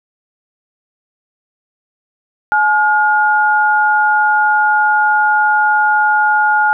sine tone pair together, 849.3 / 1426 Hz, G#5 / F6, +39 / +36 cents, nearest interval major sixth, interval 897 cents, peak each -12 dBFS, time 2.52-6.73 s, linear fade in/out 0 ms, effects none

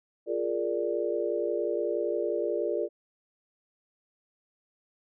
sine chord, Bb dominant seventh, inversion second, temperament equal, 349.2 / 415.3 / 466.2 / 587.3 Hz, F4 / Ab4 / Bb4 / D5, 0 / 0 / 0 / 0 cents, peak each -32 dBFS, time 0.26-2.89 s, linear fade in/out 50 ms, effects none

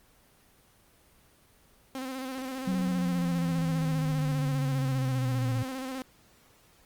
sawtooth tone with vibrato, 261.6 Hz, C4, in tune, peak -30 dBFS, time 1.95-6.02 s, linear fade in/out 0 ms, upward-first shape square, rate 15 Hz, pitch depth 34 cents each way
sine linear sweep, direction down, 187.9 to 116.54 Hz, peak -26 dBFS, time 2.67-5.63 s, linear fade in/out 5 ms
effects pink hiss -61 dBFS RMS until 6.85 s + Opus 24 kbps

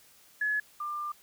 sine tone pair in turn, 1700 / 1193.8 Hz, G#6 / D6, +40 / +28 cents, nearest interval tritone, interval 612 cents, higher first, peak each -26 / -32 dBFS, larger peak first, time 0.41-0.6 / 0.8-1.12 s, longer second, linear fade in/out 5 ms, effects white hiss -59 dBFS RMS until 1.22 s

